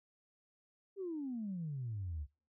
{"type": "exponential sweep", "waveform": "sine", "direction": "down", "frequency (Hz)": [406, 68.9], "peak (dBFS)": -37, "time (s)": [0.96, 2.27], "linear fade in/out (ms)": 50, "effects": ["noise-tail reverb RT60 0.4 s tail -26 dB re dry", "tanh soft clip ceiling -33 dBFS"]}